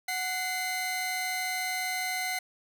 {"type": "tone pair together", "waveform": "sawtooth", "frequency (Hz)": [740, 2067], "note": ["F#5", "C7"], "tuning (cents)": [0, -22], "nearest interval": "octave + tritone", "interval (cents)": 1778, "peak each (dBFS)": [-30, -28], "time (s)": [0.08, 2.39], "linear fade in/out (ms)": 5, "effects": []}